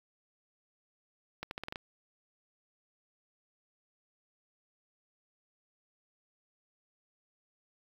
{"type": "accelerating click train", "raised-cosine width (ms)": 0.3, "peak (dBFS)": -22, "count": 7, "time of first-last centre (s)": [1.43, 1.758], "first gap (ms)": 81, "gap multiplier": 0.84, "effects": ["8-bit"]}